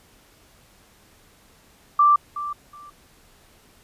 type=tone with echo; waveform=sine; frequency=1174.7 Hz; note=D6; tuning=in tune; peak=-12 dBFS; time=1.99-2.16 s; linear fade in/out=5 ms; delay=370 ms; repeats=2; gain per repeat=-14 dB; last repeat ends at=2.9 s; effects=pink hiss -55 dBFS RMS until 3.83 s + resampled to 32000 Hz